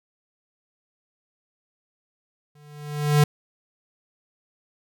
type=tone with exponential growth; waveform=square; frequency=147.9 Hz; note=D3; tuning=13 cents sharp; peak=-13 dBFS; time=2.55-3.24 s; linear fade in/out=5 ms; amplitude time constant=150 ms; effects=none